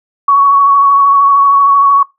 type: tone with vibrato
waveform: sine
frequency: 1118 Hz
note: C#6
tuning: 14 cents sharp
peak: -4 dBFS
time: 0.28-2.03 s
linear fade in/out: 5 ms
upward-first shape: sine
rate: 13 Hz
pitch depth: 20 cents each way
effects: noise-tail reverb RT60 0.2 s tail -19 dB re dry